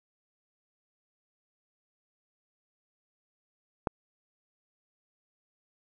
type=click; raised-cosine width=1 ms; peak=-13 dBFS; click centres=3.872 s; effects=none